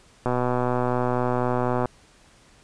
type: click train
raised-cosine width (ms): 1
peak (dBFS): -10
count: 199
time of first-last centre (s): 0.26-1.857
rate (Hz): 124
effects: pink hiss -55 dBFS RMS until 2.63 s + resampled to 22050 Hz